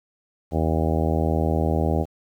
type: harmonic tone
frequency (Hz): 79.9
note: D#2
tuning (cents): +47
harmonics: 1 / 2 / 3 / 4 / 5 / 6 / 7 / 8 / 9 / 10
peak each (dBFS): -23 / -26 / -28 / -29 / -30 / -31 / -31 / -32 / -33 / -33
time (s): 0.51-2.06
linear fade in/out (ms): 50
effects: 9-bit